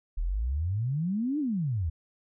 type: exponential two-way sweep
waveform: sine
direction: up then down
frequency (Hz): 36.82 to 311.1 to 74.1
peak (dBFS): -26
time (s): 0.17-1.9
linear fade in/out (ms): 10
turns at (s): 1.39
effects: none